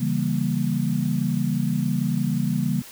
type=chord; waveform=sine; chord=C# diminished seventh; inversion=none; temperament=equal with one note detuned; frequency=138.59 / 164.81 / 196 / 234.7 Hz; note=C#3 / E3 / G3 / Bb3; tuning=0 / 0 / 0 / +12 cents; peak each=-26 dBFS; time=0-2.82 s; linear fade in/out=10 ms; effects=white hiss -43 dBFS RMS until 2.91 s